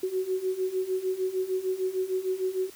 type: beating tone pair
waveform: sine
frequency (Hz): 370 / 376.6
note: F#4 / F#4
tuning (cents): 0 / +31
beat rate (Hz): 6.6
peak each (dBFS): -31 / -28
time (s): 0.03-2.7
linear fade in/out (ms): 5
effects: white hiss -50 dBFS RMS until 2.75 s